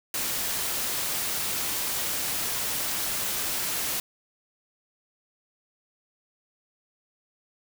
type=noise; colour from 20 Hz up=white; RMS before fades=-29 dBFS; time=0.14-4 s; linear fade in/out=2 ms; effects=none